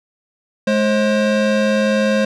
square tone pair together, 211.5 / 532.9 Hz, G#3 / C5, +32 / +32 cents, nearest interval octave + major third, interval 1600 cents, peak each -17 dBFS, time 0.67-2.25 s, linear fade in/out 5 ms, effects low-pass 5000 Hz 12 dB/octave

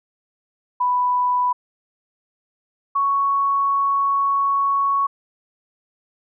sine tone pair in turn, 990 / 1111.2 Hz, B5 / C#6, +4 / +4 cents, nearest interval major second, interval 200 cents, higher second, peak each -16 dBFS, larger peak neither, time 0.8-1.53 / 2.95-5.07 s, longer second, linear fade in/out 10 ms, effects none

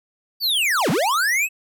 square linear two-way sweep, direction down then up, 4699 to 132.5 to 2660 Hz, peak -18 dBFS, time 0.4-1.49 s, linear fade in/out 50 ms, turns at 0.9 s, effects none

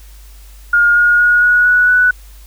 sine tone with pitch steps, 1421 / 1433.4 / 1445.8 / 1458.4 / 1471.1 / 1483.9 Hz, F6 / F6 / F#6 / F#6 / F#6 / F#6, +30 / +45 / -40 / -25 / -10 / +5 cents, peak -7 dBFS, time 0.73-2.11 s, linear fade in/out 5 ms, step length 230 ms, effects added 50 Hz sine -35 dBFS peak until 2.46 s + white hiss -46 dBFS RMS until 2.46 s

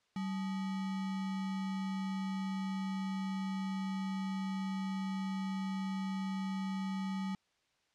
sine tone with sample-and-hold, 191.6 Hz, G3, 39 cents flat, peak -34 dBFS, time 0.16-7.35 s, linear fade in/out 2 ms, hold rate 1050 Hz, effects white hiss -75 dBFS RMS until 7.94 s + low-pass 5000 Hz 12 dB/octave

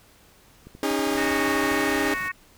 click train, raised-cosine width 3 ms, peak -30 dBFS, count 15, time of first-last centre 0.67-1.799 s, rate 12.4 Hz
sawtooth chord, C# suspended second, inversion none, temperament equal with one note detuned, 277.2 / 311.1 / 405.1 Hz, C#4 / D#4 / G#4, 0 / 0 / -43 cents, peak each -23 / -23 / -23 dBFS, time 0.83-2.14 s, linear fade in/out 2 ms
pink noise, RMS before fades -40 dBFS, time 1.1-2.29 s, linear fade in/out 10 ms
harmonic tone, 370 Hz, F#4, in tune, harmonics 3 / 4 / 5 / 6 / 7, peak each -33 / -37 / -28 / -36 / -39 dBFS, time 1.17-2.32 s, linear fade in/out 10 ms
effects pink hiss -55 dBFS RMS until 2.57 s

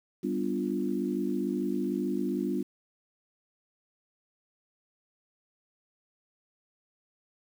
sine chord, G dominant seventh, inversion none, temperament equal, 196 / 246.9 / 293.7 / 349.2 Hz, G3 / B3 / D4 / F4, 0 / 0 / 0 / 0 cents, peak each -33 dBFS, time 0.23-2.63 s, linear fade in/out 10 ms, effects 9-bit

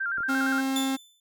sine tone with vibrato, 1480 Hz, F#6, in tune, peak -26 dBFS, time 0-0.61 s, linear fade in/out 10 ms, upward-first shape square, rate 8.6 Hz, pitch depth 100 cents each way
clicks, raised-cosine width 2 ms, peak -32 dBFS, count 2, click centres 0.183 / 0.206 s
45% pulse tone, 267.2 Hz, C4, 36 cents sharp, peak -25 dBFS, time 0.28-0.97 s, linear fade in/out 20 ms
sawtooth tone with exponential decay, 3520 Hz, A7, in tune, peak -23 dBFS, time 0.76-1.2 s, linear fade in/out 2 ms, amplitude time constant 94 ms
effects none

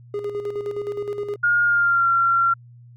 triangle tone with tremolo, 410.5 Hz, G#4, 20 cents flat, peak -21 dBFS, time 0.14-1.36 s, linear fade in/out 2 ms, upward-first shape square, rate 9.6 Hz, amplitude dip 55%
sine tone with pitch glide, 1423 to 1370.6 Hz, F6 to F6, +32 to -33 cents, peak -15 dBFS, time 1.43-2.54 s, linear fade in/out 10 ms, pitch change -65 cents, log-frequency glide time 1.64-2.08 s
effects added 120 Hz sine -43 dBFS peak until 2.96 s

